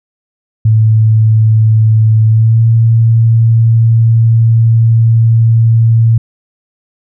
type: tone with pitch glide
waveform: sine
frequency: 110 to 114.01 Hz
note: A2 to A#2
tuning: 0 to -38 cents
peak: -4 dBFS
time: 0.65-6.18 s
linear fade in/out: 5 ms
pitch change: +62 cents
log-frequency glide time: 2.27-2.63 s
effects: none